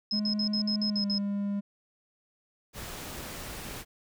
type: tone bursts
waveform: sine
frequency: 5140 Hz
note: E8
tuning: 45 cents flat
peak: -28 dBFS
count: 8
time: 0.11-1.182 s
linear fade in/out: 2 ms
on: 85 ms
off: 56 ms
type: tone with pitch glide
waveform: triangle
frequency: 210 to 201.7 Hz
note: G#3 to G3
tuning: +19 to +50 cents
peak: -26 dBFS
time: 0.12-1.61 s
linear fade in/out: 20 ms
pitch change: -69 cents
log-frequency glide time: 0.88-1.06 s
type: noise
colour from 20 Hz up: pink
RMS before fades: -40 dBFS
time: 2.73-3.85 s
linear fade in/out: 50 ms
effects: none